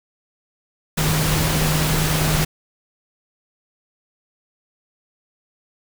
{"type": "tone in noise", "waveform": "sine", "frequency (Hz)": 155.56, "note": "D#3", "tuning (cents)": 0, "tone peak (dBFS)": -20, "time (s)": [0.97, 2.45], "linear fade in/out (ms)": 10, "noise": "pink", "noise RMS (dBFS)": -21, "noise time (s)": [0.97, 2.45], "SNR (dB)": -2, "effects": []}